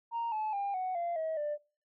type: tone with pitch steps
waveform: sine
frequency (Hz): 930 / 862.7 / 800.3 / 742.4 / 688.7 / 638.9 / 592.7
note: A#5 / A5 / G5 / F#5 / F5 / D#5 / D5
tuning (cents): -4 / -34 / +36 / +6 / -24 / +46 / +16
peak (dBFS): -30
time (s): 0.11-1.58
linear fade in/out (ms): 50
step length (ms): 210
effects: noise-tail reverb RT60 0.4 s tail -21 dB re dry + tanh soft clip ceiling -29 dBFS